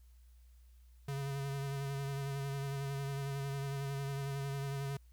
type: tone with vibrato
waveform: square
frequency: 138.59 Hz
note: C#3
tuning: in tune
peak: -37 dBFS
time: 1.08-4.97 s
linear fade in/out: 5 ms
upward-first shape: sine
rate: 11 Hz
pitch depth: 26 cents each way
effects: added 60 Hz sine -57 dBFS peak until 5.12 s + white hiss -75 dBFS RMS until 5.12 s